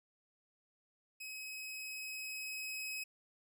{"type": "tone with level ramp", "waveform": "sawtooth", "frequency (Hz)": 2547, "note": "D#7", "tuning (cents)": 40, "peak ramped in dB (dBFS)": [-41, -36], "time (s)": [1.2, 3.04], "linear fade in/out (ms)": 10, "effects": []}